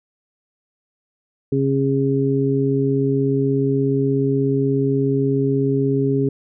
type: harmonic tone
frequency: 136.6 Hz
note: C#3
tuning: 25 cents flat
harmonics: 1 / 2 / 3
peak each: -20 / -20 / -20 dBFS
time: 1.52-6.29 s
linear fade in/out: 5 ms
effects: none